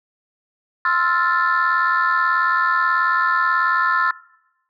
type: chord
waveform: sine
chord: F major seventh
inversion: second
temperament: equal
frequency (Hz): 1046.5 / 1318.5 / 1396.9 / 1760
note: C6 / E6 / F6 / A6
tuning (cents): 0 / 0 / 0 / 0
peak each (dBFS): -20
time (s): 0.85-4.11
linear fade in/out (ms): 2
effects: noise-tail reverb RT60 0.9 s tail -22 dB re dry + tanh soft clip ceiling -9 dBFS